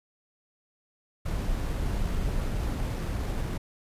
brown noise with sample-and-hold, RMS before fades -29 dBFS, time 1.25-3.58 s, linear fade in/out 10 ms, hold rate 11025 Hz, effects resampled to 32000 Hz

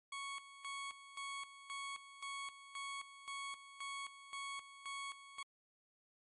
20% pulse tone with tremolo, 1108.7 Hz, C#6, in tune, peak -38 dBFS, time 0.12-5.43 s, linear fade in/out 5 ms, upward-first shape square, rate 1.9 Hz, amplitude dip 75%, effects MP3 48 kbps

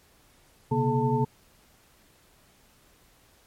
sine tone cluster, 126.5 / 138.1 / 237.7 / 428.9 / 893 Hz, B2 / C#3 / A#3 / A4 / A5, +42 / -6 / +34 / -44 / +25 cents, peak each -28 dBFS, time 0.71-1.25 s, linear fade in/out 10 ms, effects pink hiss -60 dBFS RMS until 3.46 s + MP3 64 kbps

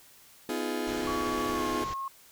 35% pulse chord, F half-diminished seventh, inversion second, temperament just, 251.4 / 314.3 / 349.2 / 419.1 Hz, Cb4 / Eb4 / F4 / Ab4, +31 / +18 / 0 / +16 cents, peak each -34 dBFS, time 0.49-1.84 s, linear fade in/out 2 ms
pink low-pass noise, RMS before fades -41 dBFS, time 0.87-1.94 s, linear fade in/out 5 ms, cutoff 7400 Hz, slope 96 dB/octave
sine tone with pitch glide, 1128 to 1080.2 Hz, C#6 to C#6, +30 to -45 cents, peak -32 dBFS, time 1.07-2.08 s, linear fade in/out 2 ms, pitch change -75 cents, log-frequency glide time 1.5-1.65 s
effects white hiss -56 dBFS RMS until 2.31 s

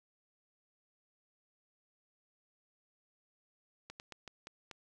slowing click train, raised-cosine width 0.2 ms, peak -29 dBFS, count 6, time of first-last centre 3.9-4.712 s, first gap 99 ms, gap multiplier 1.25, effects none

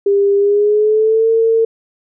sine tone with pitch glide, 400.4 to 452 Hz, G4 to A4, +37 to +47 cents, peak -9 dBFS, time 0.06-1.65 s, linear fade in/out 5 ms, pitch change +210 cents, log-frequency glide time 0.37-1.29 s, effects none

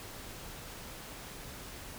silence, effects pink hiss -46 dBFS RMS until 1.98 s

